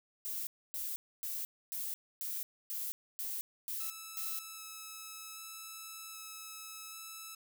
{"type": "noise bursts", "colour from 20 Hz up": "violet", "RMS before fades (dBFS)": -39, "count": 9, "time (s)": [0.25, 4.39], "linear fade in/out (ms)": 0, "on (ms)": 220, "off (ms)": 270}
{"type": "tone with vibrato", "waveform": "5% pulse", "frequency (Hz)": 1304, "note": "E6", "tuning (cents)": -19, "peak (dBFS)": -34, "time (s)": [3.8, 7.35], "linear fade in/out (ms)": 5, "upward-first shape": "square", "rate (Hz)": 0.64, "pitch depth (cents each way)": 8}
{"effects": []}